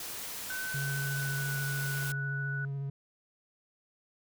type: noise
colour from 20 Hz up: white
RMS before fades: -40 dBFS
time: 0-2.12 s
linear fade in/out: 2 ms
type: tone with pitch glide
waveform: sine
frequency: 1517 to 1478.9 Hz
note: F#6 to F#6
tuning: +43 to -1 cents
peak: -35 dBFS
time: 0.5-2.65 s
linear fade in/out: 2 ms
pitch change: -44 cents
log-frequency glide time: 0.87-1.58 s
type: tone with vibrato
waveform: triangle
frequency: 138.59 Hz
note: C#3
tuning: in tune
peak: -31 dBFS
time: 0.74-2.9 s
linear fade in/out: 5 ms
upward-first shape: sine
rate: 14 Hz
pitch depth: 17 cents each way
effects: none